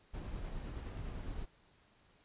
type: noise with tremolo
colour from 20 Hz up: brown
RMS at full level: -41 dBFS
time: 0.13-1.46 s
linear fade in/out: 20 ms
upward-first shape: triangle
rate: 9.7 Hz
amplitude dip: 30%
effects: pink hiss -68 dBFS RMS until 2.24 s + resampled to 8000 Hz